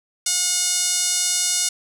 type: tone with band-pass filter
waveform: 5% pulse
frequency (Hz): 722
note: F#5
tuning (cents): -43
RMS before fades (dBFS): -21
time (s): 0.26-1.69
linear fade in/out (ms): 5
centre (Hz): 7500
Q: 1.1
effects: none